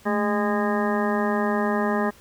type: harmonic tone with a mistuned harmonic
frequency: 205.3 Hz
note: G#3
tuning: 20 cents flat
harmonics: 1 / 2 / 3 / 4 / 5 / 6 / 8 / 9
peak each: -24 / -27 / -29 / -30 / -31 / -32 / -33 / -34 dBFS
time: 0.05-2.11 s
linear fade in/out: 20 ms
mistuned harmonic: 1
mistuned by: +91 cents
effects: pink hiss -52 dBFS RMS until 2.2 s